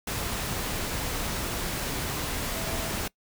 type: tone in noise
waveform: sine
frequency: 659.3 Hz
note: E5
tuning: in tune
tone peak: -38 dBFS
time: 2.56-2.9 s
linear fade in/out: 5 ms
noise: pink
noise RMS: -31 dBFS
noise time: 0.07-3.08 s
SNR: -10 dB
effects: noise-tail reverb RT60 0.1 s tail -23 dB re dry